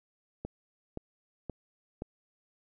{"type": "click train", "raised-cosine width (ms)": 2, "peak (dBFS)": -23, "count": 4, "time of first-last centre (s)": [0.45, 2.021], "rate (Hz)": 1.91, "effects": []}